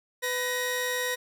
sawtooth tone pair together, 499.9 / 1890 Hz, B4 / A#6, +21 / +23 cents, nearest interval octave + major seventh, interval 2302 cents, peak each -27 / -26 dBFS, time 0.22-1.16 s, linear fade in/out 20 ms, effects none

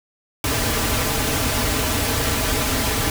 pink noise with comb filter, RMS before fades -21 dBFS, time 0.44-3.1 s, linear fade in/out 2 ms, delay 5.5 ms, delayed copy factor -0.7, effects none

